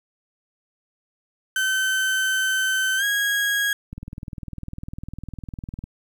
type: tone with pitch glide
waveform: 35% pulse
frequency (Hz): 1536 to 1646.2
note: G6 to G#6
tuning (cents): -36 to -16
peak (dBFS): -18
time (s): 1.56-3.73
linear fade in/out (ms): 2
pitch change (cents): +120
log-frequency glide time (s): 2.97-3.04
type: click train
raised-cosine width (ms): 5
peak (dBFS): -21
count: 39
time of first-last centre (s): 3.93-5.84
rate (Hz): 19.9
effects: 10-bit